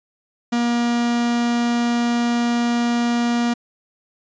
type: tone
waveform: 45% pulse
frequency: 237.8 Hz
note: A#3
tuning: 35 cents sharp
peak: -17 dBFS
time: 0.52-3.54 s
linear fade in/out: 10 ms
effects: resampled to 16000 Hz